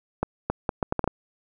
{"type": "accelerating click train", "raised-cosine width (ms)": 1, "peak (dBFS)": -9, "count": 8, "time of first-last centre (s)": [0.23, 1.076], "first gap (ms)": 270, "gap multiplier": 0.71, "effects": []}